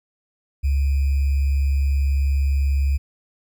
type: tone with sample-and-hold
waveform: sine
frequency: 69.3 Hz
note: C#2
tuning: in tune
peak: -16 dBFS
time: 0.63-2.98 s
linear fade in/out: 20 ms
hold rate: 2450 Hz
effects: none